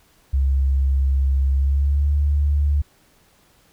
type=tone with pitch glide; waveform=sine; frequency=67.6 to 72.45 Hz; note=C#2 to D2; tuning=-43 to -23 cents; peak=-15 dBFS; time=0.33-2.82 s; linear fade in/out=10 ms; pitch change=+120 cents; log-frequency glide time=1.53-2.1 s; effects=pink hiss -57 dBFS RMS until 3.72 s